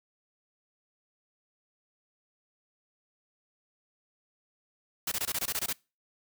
white noise bursts, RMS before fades -31 dBFS, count 10, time 5.07-5.729 s, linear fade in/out 5 ms, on 47 ms, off 21 ms, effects noise-tail reverb RT60 0.3 s tail -25 dB re dry

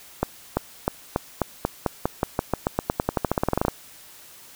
accelerating click train, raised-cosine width 1 ms, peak -6 dBFS, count 27, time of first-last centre 0.23-3.682 s, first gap 340 ms, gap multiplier 0.91, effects white hiss -47 dBFS RMS until 4.55 s

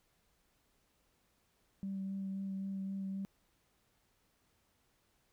sine tone with vibrato, 193.8 Hz, G3, 20 cents flat, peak -36 dBFS, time 1.83-3.25 s, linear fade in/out 0 ms, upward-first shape sine, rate 3.8 Hz, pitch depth 13 cents each way, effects tanh soft clip ceiling -32 dBFS + pink hiss -75 dBFS RMS until 5.32 s

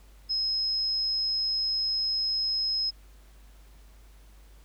sine tone, 5130 Hz, E8, 48 cents flat, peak -25 dBFS, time 0.29-2.91 s, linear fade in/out 20 ms, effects added 50 Hz sine -50 dBFS peak until 4.64 s + pink hiss -61 dBFS RMS until 4.64 s

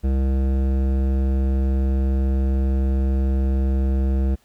sine tone with hard clipping, 66.5 Hz, C2, 29 cents sharp, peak -19 dBFS, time 0.03-4.36 s, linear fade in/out 20 ms, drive 14 dB, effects pink hiss -60 dBFS RMS until 4.44 s

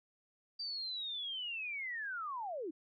sine linear sweep, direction down, 4699 to 287.1 Hz, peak -38 dBFS, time 0.59-2.71 s, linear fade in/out 10 ms, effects none

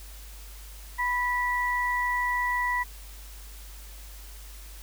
sine tone pair together, 987.8 / 1954 Hz, B5 / B6, 0 / -19 cents, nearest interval octave, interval 1181 cents, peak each -27 dBFS, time 0.98-2.84 s, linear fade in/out 20 ms, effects added 50 Hz sine -42 dBFS peak until 4.82 s + white hiss -49 dBFS RMS until 4.82 s

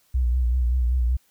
sine tone with vibrato, 61.6 Hz, B1, 4 cents flat, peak -18 dBFS, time 0.14-1.17 s, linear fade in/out 10 ms, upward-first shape sine, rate 5.2 Hz, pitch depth 70 cents each way, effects white hiss -63 dBFS RMS until 1.3 s

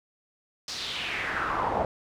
brown noise with band-pass filter sweep, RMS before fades -30 dBFS, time 0.68-1.85 s, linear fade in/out 2 ms, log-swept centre 5200 to 670 Hz, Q 3.2, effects none

